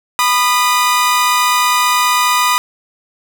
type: tone pair together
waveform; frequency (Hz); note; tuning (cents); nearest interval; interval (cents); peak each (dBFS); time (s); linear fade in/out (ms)
sawtooth; 990 / 1225.2; B5 / D#6; +4 / -27; major third; 369; -10; 0.19-2.58; 0
effects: none